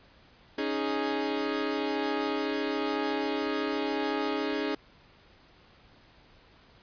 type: chord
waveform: sawtooth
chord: C# suspended second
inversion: none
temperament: equal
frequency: 277.2 / 311.1 / 415.3 Hz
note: C#4 / D#4 / G#4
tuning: 0 / 0 / 0 cents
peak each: -29 / -29 / -28 dBFS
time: 0.58-4.75 s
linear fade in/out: 5 ms
effects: pink hiss -58 dBFS RMS until 6.82 s + resampled to 11025 Hz